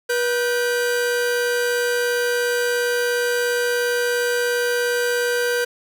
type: tone pair together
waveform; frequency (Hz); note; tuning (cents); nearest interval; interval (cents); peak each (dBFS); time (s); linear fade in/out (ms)
45% pulse; 484.3 / 1550; B4 / G6; -34 / -20; octave + minor sixth; 2014; -20 / -24; 0.09-5.65; 10
effects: none